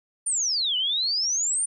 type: exponential two-way sweep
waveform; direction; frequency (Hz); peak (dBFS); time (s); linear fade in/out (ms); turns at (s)
sine; down then up; 9340 to 2922 to 9340; -22; 0.26-1.66; 10; 0.77
effects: none